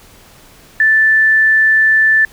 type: tone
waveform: sine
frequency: 1760 Hz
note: A6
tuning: in tune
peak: -7 dBFS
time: 0.8-2.25 s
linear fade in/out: 2 ms
effects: pink hiss -43 dBFS RMS until 2.32 s